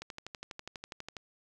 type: click train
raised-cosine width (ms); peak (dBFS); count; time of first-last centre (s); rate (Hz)
0.2; -24; 15; 0.02-1.168; 12.2
effects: none

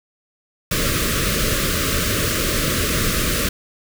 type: band-stop noise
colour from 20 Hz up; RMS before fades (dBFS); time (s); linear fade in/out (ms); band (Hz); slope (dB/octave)
pink; -20; 0.71-3.49; 5; 630 to 1100; 96
effects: none

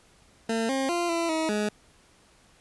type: tone with pitch steps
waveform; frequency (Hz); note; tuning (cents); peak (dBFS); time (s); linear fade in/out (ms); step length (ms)
20% pulse; 226.2 / 268 / 346.1 / 335.7 / 318.7 / 210; A3 / C4 / F4 / E4 / D#4 / G#3; +48 / +42 / -16 / +32 / +42 / +19; -20; 0.49-1.69; 5; 200
effects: pink hiss -59 dBFS RMS until 2.6 s + resampled to 24000 Hz

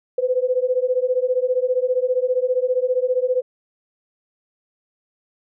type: beating tone pair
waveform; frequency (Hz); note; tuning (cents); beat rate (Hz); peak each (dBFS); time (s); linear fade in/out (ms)
sine; 498.6 / 513.6; B4 / C5; +16 / -32; 15; -20; 0.18-3.42; 5
effects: none

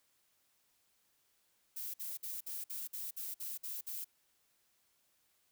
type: noise bursts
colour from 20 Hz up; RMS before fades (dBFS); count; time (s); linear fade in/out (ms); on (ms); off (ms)
violet; -42; 10; 1.76-4.046; 10; 180; 54
effects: white hiss -75 dBFS RMS until 5.51 s

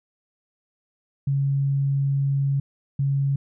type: tone pair in turn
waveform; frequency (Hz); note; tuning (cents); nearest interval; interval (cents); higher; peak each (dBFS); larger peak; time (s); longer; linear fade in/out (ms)
sine; 138.59 / 138.59; C#3 / C#3; 0 / 0; unison; 0; neither; -19; neither; 1.27-2.6 / 2.99-3.36; first; 5
effects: none

